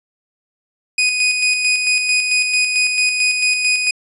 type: tone with tremolo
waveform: sawtooth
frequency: 2488 Hz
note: D#7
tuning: 1 cent flat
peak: -9 dBFS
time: 0.98-3.91 s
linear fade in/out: 5 ms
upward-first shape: square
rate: 4.5 Hz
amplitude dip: 40%
effects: resampled to 24000 Hz